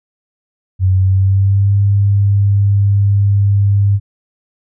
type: tone with pitch glide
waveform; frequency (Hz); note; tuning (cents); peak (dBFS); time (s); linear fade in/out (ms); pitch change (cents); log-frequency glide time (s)
sine; 93.7 to 100.43; F#2 to G2; +22 to +42; -8; 0.79-4; 50; +120; 0.92-1.74
effects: none